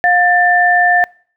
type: tone pair together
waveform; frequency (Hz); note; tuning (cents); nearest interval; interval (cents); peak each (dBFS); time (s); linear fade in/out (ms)
sine; 710 / 1776.7; F5 / A6; +28 / +16; octave + major third; 1588; -11; 0.04-1.04; 0
effects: noise-tail reverb RT60 0.5 s tail -26 dB re dry